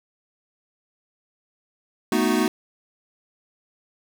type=chord; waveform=square; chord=B dominant seventh; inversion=third; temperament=equal; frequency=220 / 246.9 / 311.1 / 370 Hz; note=A3 / B3 / D#4 / F#4; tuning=0 / 0 / 0 / 0 cents; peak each=-25 dBFS; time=2.12-2.48 s; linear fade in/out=2 ms; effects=none